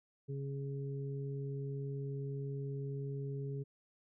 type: harmonic tone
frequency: 138.59 Hz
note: C#3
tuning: in tune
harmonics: 1 / 2 / 3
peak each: -38 / -51 / -45 dBFS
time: 0.28-3.64 s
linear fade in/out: 20 ms
effects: none